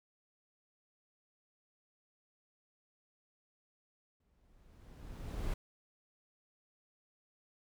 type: noise with exponential growth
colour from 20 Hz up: brown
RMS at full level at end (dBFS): -35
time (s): 4.2-5.54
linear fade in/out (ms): 5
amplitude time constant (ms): 290
effects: none